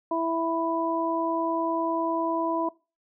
harmonic tone, 330 Hz, E4, 2 cents sharp, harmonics 1 / 2 / 3, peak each -28 / -28 / -28 dBFS, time 0.11-2.69 s, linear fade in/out 5 ms, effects noise-tail reverb RT60 0.3 s tail -22 dB re dry

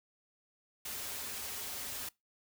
white noise with comb filter, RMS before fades -41 dBFS, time 0.85-2.09 s, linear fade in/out 5 ms, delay 6 ms, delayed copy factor -0.65, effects noise-tail reverb RT60 0.2 s tail -23 dB re dry

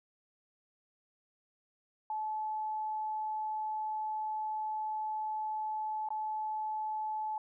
sine tone with dropouts, 863 Hz, A5, 34 cents flat, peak -33 dBFS, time 2.1-7.38 s, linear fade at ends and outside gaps 2 ms, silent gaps 6.088-6.104 s, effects none

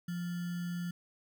sine tone with sample-and-hold, 174.61 Hz, F3, in tune, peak -34 dBFS, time 0.08-0.91 s, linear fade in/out 5 ms, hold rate 1575 Hz, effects none

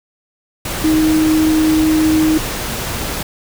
sine tone in noise, 313.3 Hz, D#4, 12 cents sharp, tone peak -10 dBFS, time 0.84-2.38 s, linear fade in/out 5 ms, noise pink, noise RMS -22 dBFS, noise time 0.65-3.23 s, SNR +9 dB, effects none

